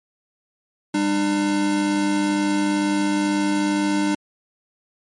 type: tone pair together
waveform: square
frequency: 197.87 / 300 Hz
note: G3 / D4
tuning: +16 / +37 cents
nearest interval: perfect fifth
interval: 721 cents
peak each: -25 / -20 dBFS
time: 0.94-4.15 s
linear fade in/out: 5 ms
effects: MP3 48 kbps